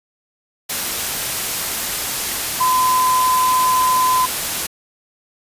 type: tone in noise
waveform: sine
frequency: 1017 Hz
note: C6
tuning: 50 cents flat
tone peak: -13 dBFS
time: 2.6-4.26 s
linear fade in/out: 10 ms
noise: white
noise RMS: -22 dBFS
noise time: 0.69-4.67 s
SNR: +6 dB
effects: resampled to 32000 Hz